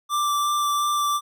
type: tone with vibrato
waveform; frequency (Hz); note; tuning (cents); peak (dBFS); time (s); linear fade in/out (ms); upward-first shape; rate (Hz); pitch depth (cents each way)
square; 1174.7; D6; 0; -21; 0.09-1.21; 50; sine; 2.8; 10
effects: none